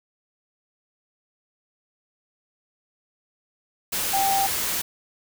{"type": "tone in noise", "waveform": "sine", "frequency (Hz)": 784, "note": "G5", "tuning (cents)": 0, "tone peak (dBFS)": -20, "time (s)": [4.13, 4.47], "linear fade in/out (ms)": 10, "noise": "white", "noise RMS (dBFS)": -26, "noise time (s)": [3.92, 4.82], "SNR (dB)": 3, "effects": []}